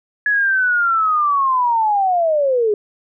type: linear sweep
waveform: sine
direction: down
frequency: 1698 to 404.9 Hz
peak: -13 dBFS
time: 0.26-2.74 s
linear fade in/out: 2 ms
effects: none